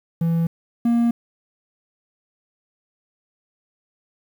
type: tone pair in turn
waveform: triangle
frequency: 166.3 / 235.1 Hz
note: E3 / A#3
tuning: +16 / +15 cents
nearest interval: tritone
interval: 599 cents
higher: second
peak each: -15 / -13 dBFS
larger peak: second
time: 0.21-0.47 / 0.85-1.11 s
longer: neither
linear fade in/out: 5 ms
effects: 8-bit